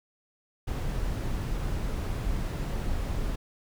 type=noise; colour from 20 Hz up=brown; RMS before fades=-30 dBFS; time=0.67-3.36 s; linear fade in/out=10 ms; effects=none